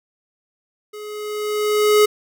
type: tone with level ramp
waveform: square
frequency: 421.4 Hz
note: G#4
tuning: 25 cents sharp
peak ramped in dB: -33 to -10 dBFS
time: 0.93-2.06 s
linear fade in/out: 10 ms
effects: none